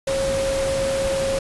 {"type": "tone in noise", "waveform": "sine", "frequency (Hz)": 542, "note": "C#5", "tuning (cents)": -39, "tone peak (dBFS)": -20, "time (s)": [0.07, 1.39], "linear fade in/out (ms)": 5, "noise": "pink", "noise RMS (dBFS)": -28, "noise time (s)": [0.07, 1.39], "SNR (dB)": 5, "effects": ["resampled to 24000 Hz"]}